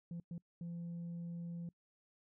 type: tone bursts at uneven times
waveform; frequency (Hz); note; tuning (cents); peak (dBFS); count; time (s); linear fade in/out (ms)
sine; 170.8; F3; -38; -39; 3; 0.11-0.2 / 0.31-0.38 / 0.61-1.69; 2
effects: noise-tail reverb RT60 0.1 s tail -26 dB re dry + tanh soft clip ceiling -40 dBFS